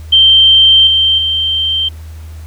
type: tone with level steps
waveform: sine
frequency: 3136 Hz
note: G7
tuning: in tune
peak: -3 / -7 / -11 dBFS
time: 0.12-1.89 s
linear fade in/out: 10 ms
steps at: 0.87 / 1.18 s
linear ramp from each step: 2 ms
effects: added 79 Hz sine -26 dBFS peak until 2.46 s + pink hiss -43 dBFS RMS until 2.46 s